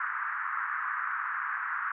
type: band-pass noise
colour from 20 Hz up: white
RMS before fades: -33 dBFS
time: 0-1.92 s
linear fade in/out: 5 ms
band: 1100 to 1700 Hz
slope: 48 dB/octave
effects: none